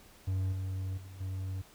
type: tone with level steps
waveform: triangle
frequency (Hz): 94.5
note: F#2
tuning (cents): +37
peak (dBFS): -27 / -31 / -43 / -32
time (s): 0.27-1.62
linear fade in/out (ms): 10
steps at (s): 0.52 / 0.97 / 1.2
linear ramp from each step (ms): 10
effects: pink hiss -58 dBFS RMS until 1.74 s